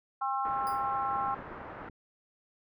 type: harmonic tone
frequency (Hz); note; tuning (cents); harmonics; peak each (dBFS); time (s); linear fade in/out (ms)
267.9; C4; +41; 3 / 4 / 5; -32 / -33 / -35; 0.21-1.35; 10
type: low-pass noise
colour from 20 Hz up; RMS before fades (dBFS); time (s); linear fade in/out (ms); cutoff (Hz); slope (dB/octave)
white; -44; 0.45-1.89; 2; 1500; 24
type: tone with exponential decay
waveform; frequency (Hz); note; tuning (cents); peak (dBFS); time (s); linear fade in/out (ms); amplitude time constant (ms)
5% pulse; 4914; D#8; -22; -34; 0.67-0.87; 0; 42
type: clicks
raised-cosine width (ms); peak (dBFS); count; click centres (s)
3; -38; 10; 1.158 / 1.213 / 1.245 / 1.283 / 1.392 / 1.518 / 1.615 / 1.685 / 1.821 / 1.897
effects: none